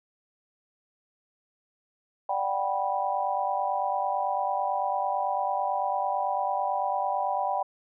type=chord; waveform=sine; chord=G major seventh; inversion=second; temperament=just; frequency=588 / 735 / 784 / 980 Hz; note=D5 / F#5 / G5 / B5; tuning=+2 / -12 / 0 / -14 cents; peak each=-33 / -32 / -28 / -31 dBFS; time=2.29-7.63 s; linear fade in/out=5 ms; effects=none